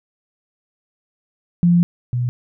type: tone pair in turn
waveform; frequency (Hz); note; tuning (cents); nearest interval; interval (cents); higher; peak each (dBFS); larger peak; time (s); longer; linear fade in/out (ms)
sine; 173.6 / 122.75; F3 / B2; -10 / -10; tritone; 600; first; -10 / -17; first; 1.63-1.83 / 2.13-2.29; first; 0
effects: none